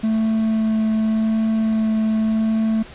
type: tone with vibrato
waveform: triangle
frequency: 220 Hz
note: A3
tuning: in tune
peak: -14 dBFS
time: 0.03-2.83 s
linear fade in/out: 10 ms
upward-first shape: sine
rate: 0.87 Hz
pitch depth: 9 cents each way
effects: pink hiss -40 dBFS RMS until 2.94 s + resampled to 8000 Hz